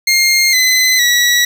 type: tone with pitch steps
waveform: 20% pulse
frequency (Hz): 2124 / 2028 / 1936.5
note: C7 / B6 / B6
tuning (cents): +25 / +45 / -35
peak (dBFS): -4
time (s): 0.07-1.45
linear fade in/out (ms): 5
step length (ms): 460
effects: none